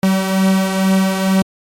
45% pulse beating tone pair, 190.4 / 192.6 Hz, F#3 / G3, +50 / -30 cents, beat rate 2.2 Hz, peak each -13 / -19 dBFS, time 0.03-1.42 s, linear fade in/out 2 ms, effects MP3 64 kbps

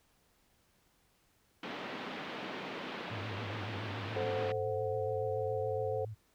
pink band-pass noise, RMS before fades -42 dBFS, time 1.63-4.52 s, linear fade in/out 2 ms, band 190 to 3500 Hz, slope 24 dB/octave
sine tone with vibrato, 104.5 Hz, G#2, 11 cents sharp, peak -40 dBFS, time 3.1-6.15 s, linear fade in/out 20 ms, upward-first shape sine, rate 7.1 Hz, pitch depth 110 cents each way
sine chord, F# diminished, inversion first, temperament equal, 440 / 523.3 / 740 Hz, A4 / C5 / F#5, 0 / 0 / 0 cents, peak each -36 / -35 / -41 dBFS, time 4.16-6.05 s, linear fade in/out 5 ms
effects pink hiss -71 dBFS RMS until 6.34 s

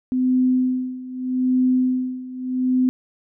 sine tone with tremolo, 255 Hz, C4, 44 cents flat, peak -14 dBFS, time 0.12-2.89 s, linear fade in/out 0 ms, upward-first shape sine, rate 0.81 Hz, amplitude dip 85%, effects none

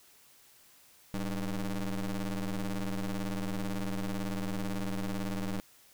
35% pulse ring-modulated tone, 101 Hz, G#2, 48 cents flat, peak -27 dBFS, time 1.14-5.6 s, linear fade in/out 0 ms, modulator 92 Hz, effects white hiss -60 dBFS RMS until 5.93 s

